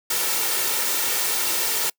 white noise with comb filter, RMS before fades -23 dBFS, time 0.1-1.9 s, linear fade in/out 5 ms, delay 2.2 ms, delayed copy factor +0.5, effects noise-tail reverb RT60 0.1 s tail -26 dB re dry + high-pass 200 Hz 12 dB/octave

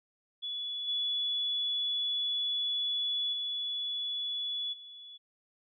sine tone with level steps, 3417 Hz, G#7, 49 cents sharp, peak -34 / -29 / -32 / -46 dBFS, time 0.42-5.18 s, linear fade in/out 20 ms, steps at 0.87 / 3.32 / 4.72 s, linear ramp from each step 20 ms, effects none

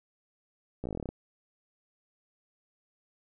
slowing click train, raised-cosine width 2 ms, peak -22 dBFS, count 12, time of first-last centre 0.84-1.09 s, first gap 15 ms, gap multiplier 1.08, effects none

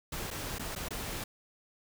pink noise with dropouts, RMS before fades -38 dBFS, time 0.12-1.24 s, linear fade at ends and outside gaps 5 ms, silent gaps 0.305-0.31 / 0.585-0.594 / 0.752-0.76 / 0.886-0.906 s, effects none

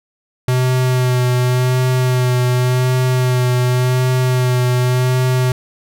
square tone with vibrato, 126.3 Hz, B2, 39 cents sharp, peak -13 dBFS, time 0.48-5.52 s, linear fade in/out 2 ms, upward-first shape sine, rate 0.89 Hz, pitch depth 22 cents each way, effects none

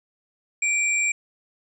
sine tone pair together, 2349 / 7452 Hz, D7 / A#8, 0 / -2 cents, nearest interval octave + minor sixth, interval 1998 cents, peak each -21 / -25 dBFS, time 0.62-1.12 s, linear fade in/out 5 ms, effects none

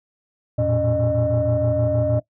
sine tone cluster, 86.4 / 112.7 / 119.1 / 282.2 / 609 Hz, F2 / A2 / A#2 / C#4 / D#5, -18 / +42 / +38 / +31 / -37 cents, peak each -27 / -22 / -23 / -26 / -19 dBFS, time 0.58-2.2 s, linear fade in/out 10 ms, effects noise-tail reverb RT60 0.1 s tail -18 dB re dry + tanh soft clip ceiling -11 dBFS

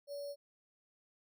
sine tone with sample-and-hold, 570 Hz, C#5, 48 cents sharp, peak -40 dBFS, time 0.07-0.36 s, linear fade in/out 50 ms, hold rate 4900 Hz, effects none

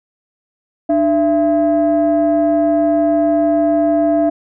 sine tone pair together, 298.9 / 670 Hz, D4 / E5, +31 / +28 cents, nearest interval octave + major second, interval 1397 cents, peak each -13 / -12 dBFS, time 0.89-4.3 s, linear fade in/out 10 ms, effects tanh soft clip ceiling -6 dBFS

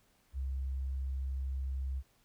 sine tone, 66.5 Hz, C2, 29 cents sharp, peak -33 dBFS, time 0.33-2.03 s, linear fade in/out 50 ms, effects pink hiss -70 dBFS RMS until 2.24 s

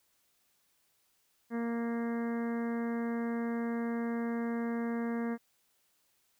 harmonic tone, 233.1 Hz, A#3, in tune, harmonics 1 / 2 / 3 / 4 / 5 / 6 / 7 / 8 / 9, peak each -32 / -39 / -46 / -49 / -49 / -54 / -49 / -52 / -54 dBFS, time 1.5-5.38 s, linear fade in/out 50 ms, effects white hiss -73 dBFS RMS until 6.39 s

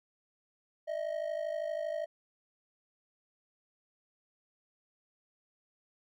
triangle ring-modulated tone, 628 Hz, D#5, 16 cents sharp, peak -28 dBFS, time 0.87-2.06 s, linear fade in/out 20 ms, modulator 26.3 Hz, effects none

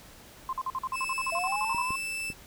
sine tone bursts, 1046.5 Hz, C6, in tune, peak -28 dBFS, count 16, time 0.49-1.819 s, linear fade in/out 2 ms, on 39 ms, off 47 ms
40% pulse tone with pitch glide, 2626 to 2643 Hz, E7 to E7, -7 to +4 cents, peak -31 dBFS, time 0.92-2.34 s, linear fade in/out 50 ms, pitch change +11 cents, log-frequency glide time 1.35-2.06 s
sine linear sweep, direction up, 659.3 to 1078 Hz, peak -30 dBFS, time 1.32-1.96 s, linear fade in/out 5 ms
clicks, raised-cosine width 3 ms, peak -26 dBFS, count 3, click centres 1.747 / 1.906 / 2.302 s
effects pink hiss -51 dBFS RMS until 2.46 s

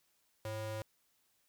square ring-modulated tone, 220 Hz, A3, in tune, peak -36 dBFS, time 0.45-0.82 s, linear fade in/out 2 ms, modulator 324 Hz, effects white hiss -75 dBFS RMS until 1.48 s

